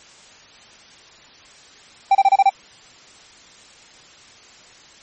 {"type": "tone bursts", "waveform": "triangle", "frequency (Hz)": 784, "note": "G5", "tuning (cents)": 0, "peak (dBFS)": -7, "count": 6, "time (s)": [2.11, 2.495], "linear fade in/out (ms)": 5, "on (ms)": 40, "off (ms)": 29, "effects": ["white hiss -46 dBFS RMS until 5.02 s", "MP3 32 kbps"]}